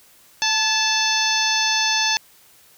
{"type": "harmonic tone with a mistuned harmonic", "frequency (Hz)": 880, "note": "A5", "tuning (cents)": 0, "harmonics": [1, 2, 3, 4, 5, 6, 7], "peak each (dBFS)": [-25, -25, -25, -25, -25, -25, -25], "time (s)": [0.42, 2.17], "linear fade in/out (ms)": 0, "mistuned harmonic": 2, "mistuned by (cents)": -36, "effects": ["white hiss -52 dBFS RMS until 2.77 s"]}